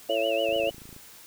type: harmonic tone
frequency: 111.6 Hz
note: A2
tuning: 25 cents sharp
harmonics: 3 / 4 / 5 / 6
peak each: -34 / -32 / -26 / -29 dBFS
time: 0.09-0.7 s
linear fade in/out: 5 ms
type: tone with vibrato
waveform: sine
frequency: 2775 Hz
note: F7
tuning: 12 cents flat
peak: -31 dBFS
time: 0.09-0.71 s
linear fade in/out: 20 ms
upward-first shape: sine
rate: 6.9 Hz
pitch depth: 120 cents each way
type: click train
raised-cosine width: 3 ms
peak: -34 dBFS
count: 14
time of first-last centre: 0.49-0.964 s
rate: 27.4 Hz
effects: white hiss -49 dBFS RMS until 1.26 s